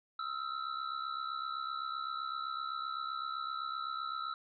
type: ring-modulated tone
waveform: square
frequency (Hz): 1318.5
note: E6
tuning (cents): 0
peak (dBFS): -34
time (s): 0.19-4.34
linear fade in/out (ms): 2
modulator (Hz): 33.9
effects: resampled to 11025 Hz